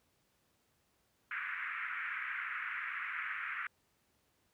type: band-pass noise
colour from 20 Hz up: pink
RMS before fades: -40 dBFS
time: 1.31-3.67 s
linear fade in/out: 2 ms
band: 1300 to 2300 Hz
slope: 48 dB/octave
effects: pink hiss -75 dBFS RMS until 4.53 s + high-pass 60 Hz 12 dB/octave